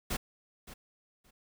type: noise with echo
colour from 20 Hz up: pink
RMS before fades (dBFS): -33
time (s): 0.1-0.17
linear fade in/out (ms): 10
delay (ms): 570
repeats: 2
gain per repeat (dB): -15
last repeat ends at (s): 1.31
effects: none